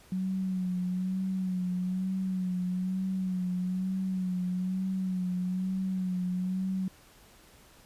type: tone with vibrato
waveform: sine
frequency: 185 Hz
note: F#3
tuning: in tune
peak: -28 dBFS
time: 0.12-6.88 s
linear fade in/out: 2 ms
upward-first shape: sine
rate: 1.1 Hz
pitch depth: 40 cents each way
effects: pink hiss -57 dBFS RMS until 7.85 s + resampled to 32000 Hz